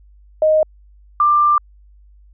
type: tone pair in turn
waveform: sine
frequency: 622.3 / 1186.3 Hz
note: D#5 / D6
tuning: 0 / +17 cents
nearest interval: major seventh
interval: 1117 cents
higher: second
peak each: -10 dBFS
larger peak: neither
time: 0.42-0.63 / 1.2-1.58 s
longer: second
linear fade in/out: 2 ms
effects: added 50 Hz sine -44 dBFS peak until 2.33 s